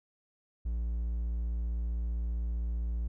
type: tone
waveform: triangle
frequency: 57.7 Hz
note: A#1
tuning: 17 cents flat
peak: -28 dBFS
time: 0.65-3.08 s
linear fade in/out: 10 ms
effects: none